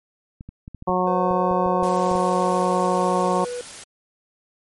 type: clicks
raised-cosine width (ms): 5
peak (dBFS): -24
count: 12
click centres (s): 0.409 / 0.49 / 0.679 / 0.747 / 0.824 / 0.895 / 1.31 / 1.512 / 1.662 / 1.827 / 2.114 / 2.154
type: harmonic tone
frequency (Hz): 182.5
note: F#3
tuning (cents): -24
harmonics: 1 / 2 / 3 / 4 / 5 / 6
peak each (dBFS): -25 / -25 / -25 / -25 / -25 / -25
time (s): 0.87-3.45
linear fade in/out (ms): 10
type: tone with pitch glide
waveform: triangle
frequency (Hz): 509 to 489.4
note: C5 to B4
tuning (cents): -48 to -16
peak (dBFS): -25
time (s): 1.07-3.61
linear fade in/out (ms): 0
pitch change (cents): -68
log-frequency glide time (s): 1.66-3.34
type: noise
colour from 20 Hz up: white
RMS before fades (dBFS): -38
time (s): 1.83-3.84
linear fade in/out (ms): 5
effects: MP3 48 kbps